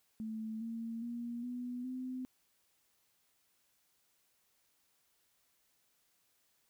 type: tone with pitch steps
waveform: sine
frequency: 220 / 228.4 / 237.2 / 246.2 / 255.7 Hz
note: A3 / A#3 / A#3 / B3 / C4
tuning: 0 / -35 / +30 / -5 / -40 cents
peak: -38 dBFS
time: 0.2-2.25 s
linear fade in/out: 0 ms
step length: 410 ms
effects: white hiss -75 dBFS RMS until 6.69 s